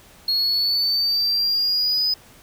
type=linear sweep; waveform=sine; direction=up; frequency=4300 to 5020 Hz; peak=-15 dBFS; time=0.28-2.14 s; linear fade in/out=5 ms; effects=tanh soft clip ceiling -17 dBFS + pink hiss -49 dBFS RMS until 2.42 s